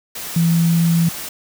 sine tone in noise, 167.4 Hz, E3, 27 cents sharp, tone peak -12 dBFS, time 0.36-1.09 s, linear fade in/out 5 ms, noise white, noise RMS -29 dBFS, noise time 0.15-1.29 s, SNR +14 dB, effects none

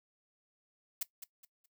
blue noise with echo, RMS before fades -34 dBFS, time 1.01-1.03 s, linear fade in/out 5 ms, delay 210 ms, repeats 3, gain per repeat -11 dB, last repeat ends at 1.66 s, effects noise-tail reverb RT60 0.1 s tail -17 dB re dry

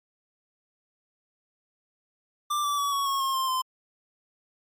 square tone with pitch steps, 1182 / 1159.7 / 1137.8 / 1116.3 / 1095.2 / 1074.5 / 1054.3 / 1034.4 Hz, D6 / D6 / C#6 / C#6 / C#6 / C6 / C6 / C6, +11 / -22 / +45 / +12 / -21 / +46 / +13 / -20 cents, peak -25 dBFS, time 2.5-3.62 s, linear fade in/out 10 ms, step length 140 ms, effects MP3 64 kbps

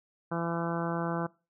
harmonic tone, 168.5 Hz, E3, 38 cents sharp, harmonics 1 / 2 / 3 / 4 / 5 / 6 / 7 / 8 / 9, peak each -33 / -36 / -38 / -39 / -40 / -41 / -41 / -42 / -43 dBFS, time 0.31-1.27 s, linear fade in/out 10 ms, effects noise-tail reverb RT60 0.3 s tail -22 dB re dry

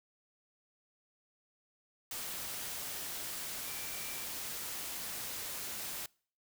sine tone in noise, 2343 Hz, D7, 5 cents flat, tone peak -51 dBFS, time 3.66-4.24 s, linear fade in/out 2 ms, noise white, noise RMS -41 dBFS, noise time 2.11-6.06 s, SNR -13 dB, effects noise-tail reverb RT60 0.5 s tail -26 dB re dry

